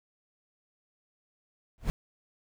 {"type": "noise with exponential growth", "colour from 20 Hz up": "brown", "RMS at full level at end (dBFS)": -23, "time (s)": [1.78, 1.9], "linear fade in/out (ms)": 0, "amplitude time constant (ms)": 25, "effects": []}